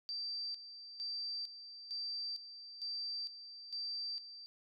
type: tone with tremolo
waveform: sine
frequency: 4674 Hz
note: D8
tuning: 9 cents flat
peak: -38 dBFS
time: 0.09-4.46 s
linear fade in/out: 0 ms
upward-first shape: square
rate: 1.1 Hz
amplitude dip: 70%
effects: none